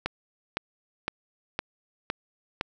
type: click train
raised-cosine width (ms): 0.3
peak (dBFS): -11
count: 6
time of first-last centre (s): 0.06-2.611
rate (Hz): 1.96
effects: none